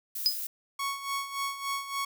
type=noise; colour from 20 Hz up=violet; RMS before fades=-35 dBFS; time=0.15-0.47 s; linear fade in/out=5 ms
type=tone with exponential decay; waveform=sine; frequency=5010 Hz; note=D#8; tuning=11 cents sharp; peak=-17 dBFS; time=0.26-0.39 s; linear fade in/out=0 ms; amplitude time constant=28 ms
type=tone with tremolo; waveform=sawtooth; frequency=1108.7 Hz; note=C#6; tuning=in tune; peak=-25 dBFS; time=0.79-2.05 s; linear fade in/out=5 ms; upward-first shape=sine; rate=3.5 Hz; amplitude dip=70%
effects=none